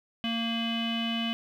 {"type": "tone with low-pass filter", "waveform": "square", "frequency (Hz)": 230, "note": "A#3", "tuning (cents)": -23, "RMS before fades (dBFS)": -30, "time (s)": [0.24, 1.33], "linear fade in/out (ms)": 0, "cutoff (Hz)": 3000, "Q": 9.4, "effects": ["10-bit"]}